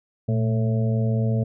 harmonic tone with a mistuned harmonic, 110.5 Hz, A2, 8 cents sharp, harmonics 1 / 2 / 4 / 5 / 6, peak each -20 / -26 / -32 / -34 / -36 dBFS, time 0.28-1.44 s, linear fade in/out 10 ms, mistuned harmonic 1, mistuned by +92 cents, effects none

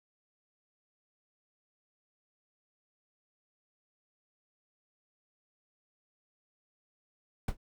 brown noise with exponential decay, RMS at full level -22 dBFS, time 7.48-7.57 s, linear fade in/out 5 ms, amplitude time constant 18 ms, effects none

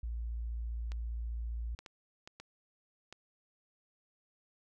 sine tone, 57.5 Hz, A#1, 23 cents flat, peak -35 dBFS, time 0.03-1.75 s, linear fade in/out 5 ms
clicks, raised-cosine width 0.2 ms, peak -30 dBFS, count 6, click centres 0.919 / 1.79 / 1.862 / 2.275 / 2.4 / 3.126 s
effects none

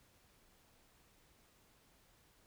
silence, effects pink hiss -69 dBFS RMS until 2.46 s

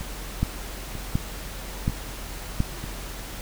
two click trains, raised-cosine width 5 ms, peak -9 / -21 dBFS, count 4 / 4, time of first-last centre 0.43-2.604 / 0.01-2.84 s, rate 1.38 / 1.06 Hz, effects added 45 Hz sine -36 dBFS peak until 3.41 s + pink hiss -38 dBFS RMS until 3.41 s

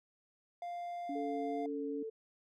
triangle tone, 698.5 Hz, F5, in tune, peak -37 dBFS, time 0.62-1.66 s, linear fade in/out 2 ms
sine tone with vibrato, 283.1 Hz, C#4, 37 cents sharp, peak -38 dBFS, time 1.09-2.03 s, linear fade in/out 5 ms, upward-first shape triangle, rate 2.3 Hz, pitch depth 17 cents each way
sine tone with pitch glide, 440 to 443.6 Hz, A4 to A4, 0 to +14 cents, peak -39 dBFS, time 1.15-2.1 s, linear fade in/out 10 ms, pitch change +14 cents, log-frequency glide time 1.28-1.37 s
effects none

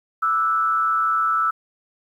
sine tone with frequency modulation, 1318.5 Hz, E6, in tune, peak -17 dBFS, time 0.22-1.51 s, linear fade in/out 10 ms, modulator 145 Hz, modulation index 0.57, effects 9-bit

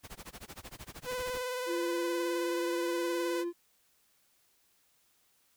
pink noise with tremolo, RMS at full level -44 dBFS, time 0.03-1.42 s, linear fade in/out 20 ms, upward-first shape sine, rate 13 Hz, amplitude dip 100%
sawtooth tone with vibrato, 502 Hz, B4, 28 cents sharp, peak -30 dBFS, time 1.04-3.45 s, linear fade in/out 50 ms, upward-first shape triangle, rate 19 Hz, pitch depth 36 cents each way
triangle tone, 345.4 Hz, F4, 19 cents flat, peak -30 dBFS, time 1.66-3.53 s, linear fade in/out 50 ms
effects white hiss -70 dBFS RMS until 5.56 s

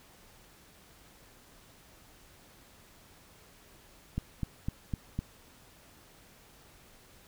click train, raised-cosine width 5 ms, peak -19 dBFS, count 5, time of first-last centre 4.18-5.19 s, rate 3.96 Hz, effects pink hiss -58 dBFS RMS until 7.27 s

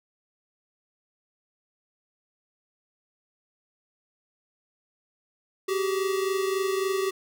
square tone pair together, 382.1 / 405.7 Hz, G4 / G#4, -44 / -41 cents, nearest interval minor second, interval 103 cents, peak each -26 / -32 dBFS, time 5.68-7.11 s, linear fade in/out 10 ms, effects none

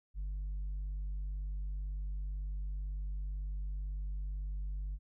triangle tone with tanh clipping, 49 Hz, G1, in tune, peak -36 dBFS, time 0.14-4.99 s, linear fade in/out 50 ms, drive 7 dB, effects none

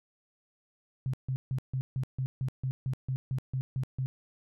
sine tone bursts, 130.81 Hz, C3, in tune, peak -28 dBFS, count 14, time 1.06-4.06 s, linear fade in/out 0 ms, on 75 ms, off 150 ms, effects none

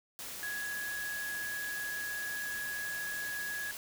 sine tone in noise, 1670 Hz, G#6, 9 cents sharp, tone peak -36 dBFS, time 0.43-3.71 s, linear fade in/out 0 ms, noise white, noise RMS -43 dBFS, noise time 0.19-3.77 s, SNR +4 dB, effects none

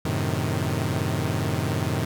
sawtooth chord, F# diminished seventh, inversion none, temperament equal, 92.5 / 110 / 130.81 / 155.56 Hz, F#2 / A2 / C3 / Eb3, 0 / 0 / 0 / 0 cents, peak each -25 dBFS, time 0.05-2.05 s, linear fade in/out 5 ms, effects none

